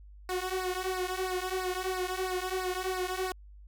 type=tone with flanger; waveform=sawtooth; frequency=370 Hz; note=F#4; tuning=in tune; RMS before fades=-33 dBFS; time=0.29-3.32 s; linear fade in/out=2 ms; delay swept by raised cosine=0.3 to 3.2 ms; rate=3 Hz; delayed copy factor=-0.9; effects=added 50 Hz sine -48 dBFS peak until 3.67 s